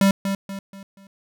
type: tone with echo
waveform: square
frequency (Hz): 196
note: G3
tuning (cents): 0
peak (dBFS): -14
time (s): 0.01-0.11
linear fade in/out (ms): 2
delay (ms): 240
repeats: 4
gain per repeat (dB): -8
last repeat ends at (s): 1.07
effects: none